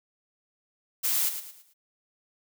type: noise with echo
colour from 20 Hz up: blue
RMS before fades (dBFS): -26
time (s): 1.03-1.3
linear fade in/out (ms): 20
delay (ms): 110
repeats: 4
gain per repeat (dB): -9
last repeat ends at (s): 1.74
effects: none